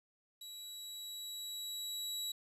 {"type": "tone with level ramp", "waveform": "sawtooth", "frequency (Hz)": 3900, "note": "B7", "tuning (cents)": -23, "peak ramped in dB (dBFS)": [-44, -34], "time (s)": [0.41, 2.32], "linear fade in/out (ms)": 5, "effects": ["resampled to 32000 Hz", "11-bit"]}